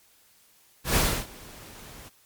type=noise with ADSR envelope; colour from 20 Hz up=pink; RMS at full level=-21 dBFS; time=0.84-2.1 s; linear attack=120 ms; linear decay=300 ms; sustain=-24 dB; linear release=28 ms; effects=white hiss -60 dBFS RMS until 2.25 s + MP3 96 kbps